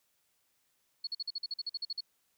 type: tone bursts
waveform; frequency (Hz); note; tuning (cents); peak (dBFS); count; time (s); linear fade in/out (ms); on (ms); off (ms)
sine; 4366; C#8; -27; -33; 13; 1.04-2.007; 5; 31; 47
effects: white hiss -75 dBFS RMS until 2.37 s